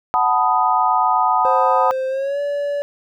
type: chord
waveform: sine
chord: B dominant seventh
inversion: second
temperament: equal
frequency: 740 / 880 / 987.8 / 1244.5 Hz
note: F#5 / A5 / B5 / D#6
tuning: 0 / 0 / 0 / 0 cents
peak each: -19 dBFS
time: 0.14-1.91 s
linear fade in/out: 0 ms
type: tone with pitch glide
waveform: triangle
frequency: 523.3 to 574 Hz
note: C5 to D5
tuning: 0 to -40 cents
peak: -17 dBFS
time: 1.45-2.82 s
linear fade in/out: 0 ms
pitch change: +160 cents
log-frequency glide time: 2.08-2.4 s
effects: none